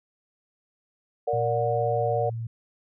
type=chord; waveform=sine; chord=Bb augmented; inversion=none; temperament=just; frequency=466.2 / 582.7 / 728.4 Hz; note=Bb4 / D5 / F#5; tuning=0 / -14 / -27 cents; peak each=-27 dBFS; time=1.27-2.3 s; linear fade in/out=10 ms
type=tone with pitch glide; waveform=sine; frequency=116.54 to 114.54 Hz; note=A#2 to A#2; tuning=0 to -30 cents; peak=-29 dBFS; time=1.33-2.47 s; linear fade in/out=5 ms; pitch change=-30 cents; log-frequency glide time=1.79-2.27 s
effects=none